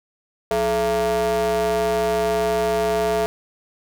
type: ring-modulated tone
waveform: square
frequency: 123.47 Hz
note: B2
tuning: in tune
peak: -16 dBFS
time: 0.51-3.26 s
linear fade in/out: 0 ms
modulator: 551 Hz
effects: none